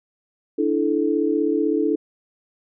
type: chord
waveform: sine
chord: D suspended second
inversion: none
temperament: equal with one note detuned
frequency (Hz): 293.7 / 329.6 / 434.7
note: D4 / E4 / A4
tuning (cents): 0 / 0 / -21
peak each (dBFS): -22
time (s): 0.58-1.96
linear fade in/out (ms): 10
effects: none